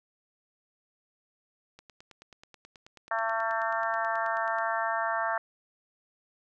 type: click train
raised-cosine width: 0.2 ms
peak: -32 dBFS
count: 27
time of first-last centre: 1.79-4.586 s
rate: 9.3 Hz
type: harmonic tone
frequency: 225.1 Hz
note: A3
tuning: 40 cents sharp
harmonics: 3 / 4 / 5 / 6 / 7 / 8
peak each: -32 / -33 / -34 / -35 / -35 / -36 dBFS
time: 3.11-5.38 s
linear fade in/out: 2 ms
effects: none